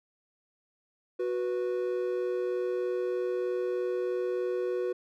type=tone pair together; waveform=triangle; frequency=367.8 / 491 Hz; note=F#4 / B4; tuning=-10 / -10 cents; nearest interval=perfect fourth; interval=500 cents; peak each=-28 / -30 dBFS; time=1.19-4.93 s; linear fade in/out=10 ms; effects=none